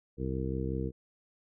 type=harmonic tone; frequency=65.41 Hz; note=C2; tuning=in tune; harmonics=1 / 2 / 3 / 4 / 5 / 6 / 7; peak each=-36 / -36 / -38 / -42 / -39 / -43 / -39 dBFS; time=0.17-0.92 s; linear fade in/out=50 ms; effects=none